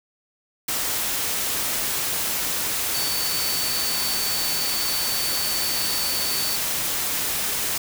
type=tone in noise; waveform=sine; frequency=4509 Hz; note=C#8; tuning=29 cents sharp; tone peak=-27 dBFS; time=2.94-6.56 s; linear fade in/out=5 ms; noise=white; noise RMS=-25 dBFS; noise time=0.68-7.78 s; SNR=-5 dB; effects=none